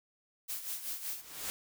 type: noise with tremolo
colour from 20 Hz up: blue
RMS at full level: -37 dBFS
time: 0.48-1.22 s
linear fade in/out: 20 ms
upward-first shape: sine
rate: 5.3 Hz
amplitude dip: 65%
type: noise with exponential growth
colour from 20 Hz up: white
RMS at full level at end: -36 dBFS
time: 0.9-1.5 s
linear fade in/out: 0 ms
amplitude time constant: 130 ms
effects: none